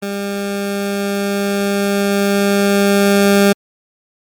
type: tone with level ramp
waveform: 20% pulse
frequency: 200.1 Hz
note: G3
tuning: 36 cents sharp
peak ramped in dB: -15 to -3 dBFS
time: 0.02-3.53 s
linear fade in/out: 10 ms
effects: MP3 96 kbps